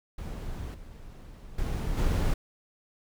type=noise with level steps; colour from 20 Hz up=brown; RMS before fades=-36 / -45 / -30 / -25 dBFS; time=0.18-2.34 s; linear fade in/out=5 ms; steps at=0.74 / 1.58 / 1.97 s; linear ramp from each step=5 ms; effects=none